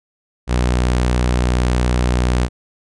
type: tone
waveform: sawtooth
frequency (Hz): 61.4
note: B1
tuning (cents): -9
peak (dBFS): -10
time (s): 0.47-2.49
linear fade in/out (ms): 50
effects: resampled to 22050 Hz